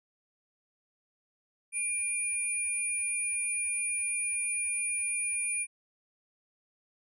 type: tone pair together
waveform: sine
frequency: 2399 / 9596 Hz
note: D7 / D9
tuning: +36 / +36 cents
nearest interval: 2 octaves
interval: 2400 cents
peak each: -35 / -30 dBFS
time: 1.72-5.67 s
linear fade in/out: 50 ms
effects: none